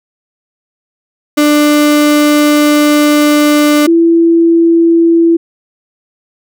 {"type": "tone pair in turn", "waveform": ["35% pulse", "sine"], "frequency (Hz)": [296.4, 334], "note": ["D4", "E4"], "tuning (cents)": [16, 23], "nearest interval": "major second", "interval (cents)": 207, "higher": "second", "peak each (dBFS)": -4, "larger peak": "neither", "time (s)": [[1.37, 3.87], [3.87, 5.37]], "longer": "first", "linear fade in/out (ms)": 10, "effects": []}